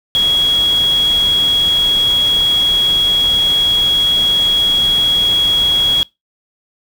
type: tone in noise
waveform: sine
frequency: 3322 Hz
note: G#7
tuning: in tune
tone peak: -10 dBFS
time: 0.15-6.03 s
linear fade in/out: 0 ms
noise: pink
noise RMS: -27 dBFS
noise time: 0.15-6.03 s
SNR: +14 dB
effects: noise-tail reverb RT60 0.2 s tail -24 dB re dry